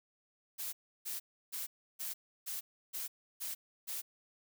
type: noise bursts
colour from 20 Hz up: blue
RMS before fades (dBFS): -40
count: 8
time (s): 0.58-4.02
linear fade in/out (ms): 20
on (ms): 150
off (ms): 320
effects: none